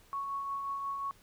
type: tone with tremolo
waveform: sine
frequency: 1108.7 Hz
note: C#6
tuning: in tune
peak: -32 dBFS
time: 0.13-1.11 s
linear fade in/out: 0 ms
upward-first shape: triangle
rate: 5.6 Hz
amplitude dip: 35%
effects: pink hiss -62 dBFS RMS until 1.22 s